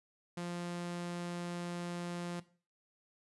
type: tone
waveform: sawtooth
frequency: 174.3 Hz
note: F3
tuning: 3 cents flat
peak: -34 dBFS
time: 0.37-2.4 s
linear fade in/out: 5 ms
effects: noise-tail reverb RT60 0.4 s tail -17 dB re dry + resampled to 24000 Hz